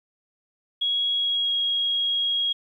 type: tone with pitch glide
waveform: sine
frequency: 3320 to 3289 Hz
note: G#7 to G#7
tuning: -1 to -18 cents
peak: -21 dBFS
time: 0.81-2.53 s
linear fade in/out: 10 ms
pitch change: -17 cents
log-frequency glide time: 1.15-1.54 s
effects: 10-bit